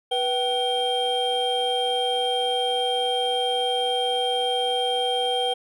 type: tone cluster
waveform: triangle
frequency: 490.6 / 766 / 3187 Hz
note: B4 / G5 / G7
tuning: -12 / -40 / +28 cents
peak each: -24 dBFS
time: 0.11-5.54 s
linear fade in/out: 10 ms
effects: none